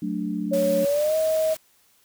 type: chord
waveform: sine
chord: D major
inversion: first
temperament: equal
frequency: 185 / 220 / 293.7 Hz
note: F#3 / A3 / D4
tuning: 0 / 0 / 0 cents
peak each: -29 dBFS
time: 0.02-0.85 s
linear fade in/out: 5 ms
type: tone with pitch glide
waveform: sine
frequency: 554.4 to 633.2 Hz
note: C#5 to D#5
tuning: 0 to +30 cents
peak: -19 dBFS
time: 0.51-1.55 s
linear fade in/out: 20 ms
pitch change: +230 cents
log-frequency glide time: 0.83-1.16 s
type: noise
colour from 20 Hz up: white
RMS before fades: -37 dBFS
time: 0.53-1.57 s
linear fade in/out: 5 ms
effects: white hiss -61 dBFS RMS until 2.04 s

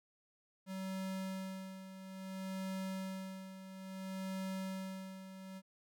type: tone with tremolo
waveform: square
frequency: 190 Hz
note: F#3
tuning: 46 cents sharp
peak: -39 dBFS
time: 0.66-5.62 s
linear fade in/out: 50 ms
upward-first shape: sine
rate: 0.59 Hz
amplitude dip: 70%
effects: none

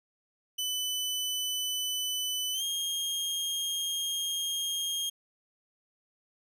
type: tone with pitch glide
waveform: sawtooth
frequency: 3000 to 3234 Hz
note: F#7 to G#7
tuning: +23 to -47 cents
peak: -27 dBFS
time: 0.58-5.1 s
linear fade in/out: 10 ms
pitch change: +130 cents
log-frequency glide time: 2.53-2.63 s
effects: none

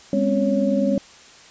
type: tone cluster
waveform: sine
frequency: 203.7 / 253.3 / 273.2 / 557 Hz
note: G#3 / B3 / C#4 / C#5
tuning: -33 / +44 / -25 / +8 cents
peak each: -21 / -24 / -23 / -22 dBFS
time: 0.13-0.98 s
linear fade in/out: 2 ms
effects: white hiss -46 dBFS RMS until 1.5 s + resampled to 16000 Hz

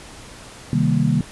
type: chord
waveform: sine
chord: C minor seventh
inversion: none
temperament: equal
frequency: 130.81 / 155.56 / 196 / 233.1 Hz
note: C3 / Eb3 / G3 / Bb3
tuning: 0 / 0 / 0 / 0 cents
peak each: -21 / -19 / -22 / -21 dBFS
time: 0.73-1.21 s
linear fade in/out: 2 ms
effects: pink hiss -40 dBFS RMS until 1.31 s + resampled to 24000 Hz

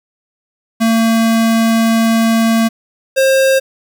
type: tone pair in turn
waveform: square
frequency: 226.4 / 533.5 Hz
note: A3 / C5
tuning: +50 / +34 cents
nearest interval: octave + minor third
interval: 1484 cents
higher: second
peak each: -10 / -9 dBFS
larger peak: second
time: 0.8-2.69 / 3.16-3.6 s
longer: first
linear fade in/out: 20 ms
effects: 7-bit

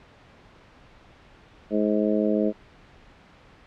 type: harmonic tone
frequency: 105.8 Hz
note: G#2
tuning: 33 cents sharp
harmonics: 2 / 3 / 4 / 5 / 6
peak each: -24 / -26 / -27 / -28 / -29 dBFS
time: 1.7-2.53 s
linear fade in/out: 50 ms
effects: pink hiss -52 dBFS RMS until 3.66 s + low-pass 3000 Hz 12 dB/octave

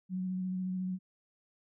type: tone with vibrato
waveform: sine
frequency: 185 Hz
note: F#3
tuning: in tune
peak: -32 dBFS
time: 0.09-0.99 s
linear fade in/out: 50 ms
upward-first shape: square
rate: 14 Hz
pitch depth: 14 cents each way
effects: none

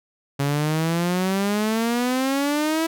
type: exponential sweep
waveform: sawtooth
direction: up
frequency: 138.59 to 329.6 Hz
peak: -16 dBFS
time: 0.39-2.87 s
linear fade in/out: 10 ms
effects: none

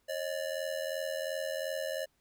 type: ring-modulated tone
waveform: square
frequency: 583 Hz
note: D5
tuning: 13 cents flat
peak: -31 dBFS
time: 0.08-2.06 s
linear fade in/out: 20 ms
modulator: 41.4 Hz
effects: pink hiss -74 dBFS RMS until 2.2 s

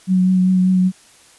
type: tone with vibrato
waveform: sine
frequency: 185 Hz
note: F#3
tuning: in tune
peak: -11 dBFS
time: 0.07-0.92 s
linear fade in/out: 50 ms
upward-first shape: triangle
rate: 5.1 Hz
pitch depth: 20 cents each way
effects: white hiss -48 dBFS RMS until 1.38 s + resampled to 24000 Hz

